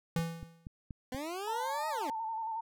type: tone with exponential decay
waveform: square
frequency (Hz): 166.1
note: E3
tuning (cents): +13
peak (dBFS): -28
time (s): 0.16-0.67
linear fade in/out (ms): 2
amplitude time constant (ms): 110
type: click train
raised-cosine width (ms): 5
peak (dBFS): -30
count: 5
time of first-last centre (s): 0.19-1.147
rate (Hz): 4.18
type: linear two-way sweep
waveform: 20% pulse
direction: up then down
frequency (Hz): 246.9 to 640 to 246.9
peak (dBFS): -32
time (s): 1.12-2.1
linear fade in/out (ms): 2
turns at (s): 1.89
type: tone with vibrato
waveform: sine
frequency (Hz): 893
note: A5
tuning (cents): +25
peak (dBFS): -34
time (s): 1.47-2.61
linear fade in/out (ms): 10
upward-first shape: square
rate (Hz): 11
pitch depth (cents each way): 37
effects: none